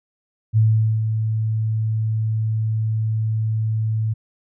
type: tone with ADSR envelope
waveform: sine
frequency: 110 Hz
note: A2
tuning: in tune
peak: -11 dBFS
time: 0.53-4.14 s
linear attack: 40 ms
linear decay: 440 ms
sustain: -7 dB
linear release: 14 ms
effects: none